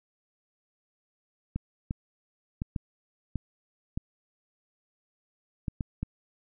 clicks, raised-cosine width 5 ms, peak -18 dBFS, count 9, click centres 1.56 / 1.909 / 2.619 / 2.762 / 3.357 / 3.975 / 5.682 / 5.808 / 6.03 s, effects none

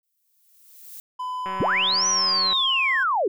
violet noise with exponential growth, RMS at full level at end -38 dBFS, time 0.03-1 s, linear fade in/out 1 ms, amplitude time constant 210 ms
triangle tone with pitch glide, 1006 to 1065.2 Hz, B5 to C6, +32 to +31 cents, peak -25 dBFS, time 1.19-3.04 s, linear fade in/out 10 ms, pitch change +99 cents, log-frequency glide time 1.94-2.28 s
click train, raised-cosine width 0.5 ms, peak -20 dBFS, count 203, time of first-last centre 1.46-2.529 s, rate 189 Hz
sine linear two-way sweep, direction up then down, 62.3 to 5990 to 333.6 Hz, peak -19 dBFS, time 1.6-3.28 s, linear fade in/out 5 ms, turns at 2.07 s
effects none

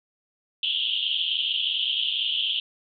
white band-pass noise, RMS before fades -26 dBFS, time 0.63-2.6 s, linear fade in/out 2 ms, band 2900 to 3400 Hz, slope 96 dB/octave, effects none

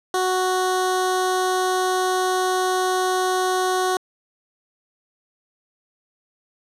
15% pulse tone with notch filter, 370 Hz, F#4, in tune, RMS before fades -21 dBFS, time 0.14-3.97 s, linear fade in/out 2 ms, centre 2300 Hz, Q 1.4, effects low-pass 11000 Hz 12 dB/octave

